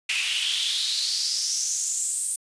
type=noise with high-pass filter sweep; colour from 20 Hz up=pink; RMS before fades=-26 dBFS; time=0.09-2.36 s; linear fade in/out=5 ms; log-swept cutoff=2500 to 9000 Hz; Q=5.5; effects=resampled to 22050 Hz